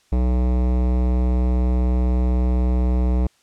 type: tone with hard clipping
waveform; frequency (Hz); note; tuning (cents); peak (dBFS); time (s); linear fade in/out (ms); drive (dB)
sine; 62; B1; +7; -18; 0.12-3.27; 5; 18
effects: white hiss -60 dBFS RMS until 3.42 s + low-pass 8000 Hz 12 dB/octave